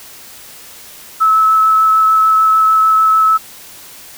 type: tone with vibrato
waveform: sine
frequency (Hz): 1300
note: E6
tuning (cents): -24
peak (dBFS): -7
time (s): 1.2-3.38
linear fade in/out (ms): 20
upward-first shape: sine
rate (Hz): 6.7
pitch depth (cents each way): 10
effects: white hiss -36 dBFS RMS until 4.17 s